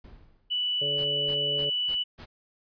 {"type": "noise with exponential decay", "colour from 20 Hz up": "brown", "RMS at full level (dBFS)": -43, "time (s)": [0.04, 0.73], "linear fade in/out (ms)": 5, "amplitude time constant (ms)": 150}
{"type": "tone", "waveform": "sine", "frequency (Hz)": 2964, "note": "F#7", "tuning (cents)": 2, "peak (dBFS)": -25, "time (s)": [0.5, 2.04], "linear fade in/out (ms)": 20}
{"type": "harmonic tone", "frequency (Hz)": 143.4, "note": "D3", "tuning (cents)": -41, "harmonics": [1, 2, 3, 4], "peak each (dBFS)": [-38, -46, -35, -36], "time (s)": [0.81, 1.7], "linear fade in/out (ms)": 10}
{"type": "noise bursts", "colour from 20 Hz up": "pink", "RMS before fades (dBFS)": -44, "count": 5, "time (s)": [0.97, 2.26], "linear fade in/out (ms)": 20, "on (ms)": 82, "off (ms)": 220}
{"effects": ["resampled to 11025 Hz"]}